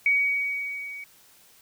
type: tone with level ramp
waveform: sine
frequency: 2256 Hz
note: C#7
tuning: 30 cents sharp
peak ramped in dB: -17 to -36 dBFS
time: 0.06-1.04 s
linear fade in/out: 2 ms
effects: white hiss -56 dBFS RMS until 1.61 s